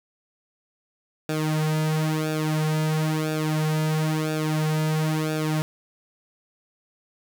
sawtooth tone with flanger, 155.56 Hz, D#3, in tune, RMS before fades -24 dBFS, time 1.29-5.62 s, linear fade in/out 0 ms, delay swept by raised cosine 0.97 to 3.77 ms, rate 0.99 Hz, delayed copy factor -0.85, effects none

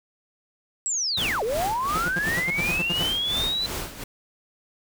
sine linear two-way sweep, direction down then up, 7902 to 405.6 to 4036 Hz, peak -23 dBFS, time 0.86-3.66 s, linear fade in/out 0 ms, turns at 1.43 s
pink noise with tremolo, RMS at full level -30 dBFS, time 1.17-4.04 s, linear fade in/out 5 ms, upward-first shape sine, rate 2.8 Hz, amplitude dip 75%
sawtooth tone bursts, 173.1 Hz, F3, 15 cents flat, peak -22 dBFS, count 11, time 1.95-3.03 s, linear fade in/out 5 ms, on 30 ms, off 75 ms
effects none

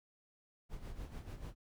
brown noise with tremolo, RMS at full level -43 dBFS, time 0.69-1.55 s, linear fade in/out 50 ms, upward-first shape sine, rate 6.8 Hz, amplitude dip 65%, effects none

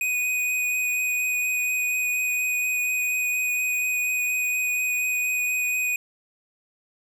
square tone with vibrato, 2489 Hz, D#7, in tune, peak -23 dBFS, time 0.01-5.96 s, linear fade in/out 2 ms, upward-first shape sine, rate 4.2 Hz, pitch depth 10 cents each way, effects none

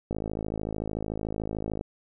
click train, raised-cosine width 2 ms, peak -18 dBFS, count 92, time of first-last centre 0.11-1.811 s, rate 53.5 Hz, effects none

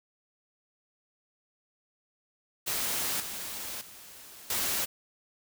white noise with level steps, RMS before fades -31 / -38 / -49 / -30 dBFS, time 2.66-4.86 s, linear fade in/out 20 ms, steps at 3.2 / 3.81 / 4.5 s, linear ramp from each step 2 ms, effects none

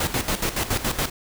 pink noise with tremolo, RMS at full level -23 dBFS, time 0-1.1 s, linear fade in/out 5 ms, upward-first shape square, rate 7.1 Hz, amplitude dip 70%, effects none

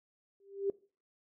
sine tone with exponential growth, 395.7 Hz, G4, 16 cents sharp, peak -26 dBFS, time 0.4-0.7 s, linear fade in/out 2 ms, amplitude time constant 65 ms, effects noise-tail reverb RT60 0.4 s tail -21 dB re dry

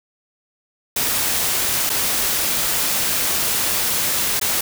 white noise with dropouts, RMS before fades -20 dBFS, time 0.96-4.61 s, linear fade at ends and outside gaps 5 ms, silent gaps 1.895-1.899 / 4.397-4.413 s, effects none

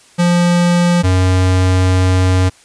square tone pair in turn, 174.61 / 92.5 Hz, F3 / F#2, 0 / 0 cents, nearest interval major seventh, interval 1100 cents, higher first, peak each -10 dBFS, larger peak neither, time 0.18-1.03 / 1.03-2.5 s, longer second, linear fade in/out 20 ms, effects white hiss -46 dBFS RMS until 2.64 s + resampled to 22050 Hz

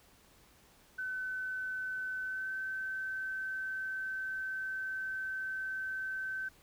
sine tone with pitch glide, 1517 to 1538.2 Hz, F#6 to G6, +43 to -33 cents, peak -35 dBFS, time 0.98-6.49 s, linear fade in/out 10 ms, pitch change +24 cents, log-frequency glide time 2.23-2.52 s, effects pink hiss -63 dBFS RMS until 6.62 s

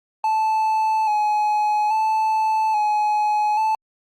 triangle tone with vibrato, 859 Hz, A5, 42 cents flat, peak -15 dBFS, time 0.24-3.75 s, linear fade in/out 2 ms, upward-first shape square, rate 0.6 Hz, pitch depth 31 cents each way, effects Opus 48 kbps

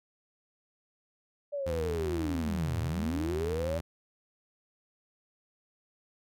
sine linear two-way sweep, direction down then up, 587.3 to 98 to 587.3 Hz, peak -31 dBFS, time 1.52-3.79 s, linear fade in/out 20 ms, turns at 2.79 s
sawtooth tone with vibrato, 81.4 Hz, E2, 21 cents flat, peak -29 dBFS, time 1.66-3.81 s, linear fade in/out 10 ms, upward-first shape sine, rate 11 Hz, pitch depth 74 cents each way
effects none

